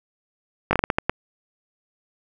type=slowing click train; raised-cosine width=0.5 ms; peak=-3 dBFS; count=8; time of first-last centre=0.71-1.096 s; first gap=20 ms; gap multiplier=1.33; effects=7-bit